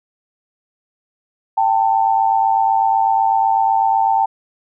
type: tone pair together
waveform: sine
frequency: 784 / 892 Hz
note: G5 / A5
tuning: 0 / +23 cents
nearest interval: major second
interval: 223 cents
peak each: -15 dBFS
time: 1.57-4.26 s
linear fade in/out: 10 ms
effects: none